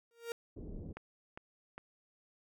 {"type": "tone with exponential growth", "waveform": "45% pulse", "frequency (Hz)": 466.2, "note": "A#4", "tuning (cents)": 0, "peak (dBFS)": -34, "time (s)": [0.11, 0.32], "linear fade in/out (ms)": 1, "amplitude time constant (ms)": 44}
{"type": "low-pass noise", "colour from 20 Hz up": "pink", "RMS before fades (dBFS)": -45, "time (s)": [0.56, 0.93], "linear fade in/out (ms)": 10, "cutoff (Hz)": 430, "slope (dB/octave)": 24}
{"type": "click train", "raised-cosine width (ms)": 0.5, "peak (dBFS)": -30, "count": 3, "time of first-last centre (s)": [0.97, 1.78], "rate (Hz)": 2.47}
{"effects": []}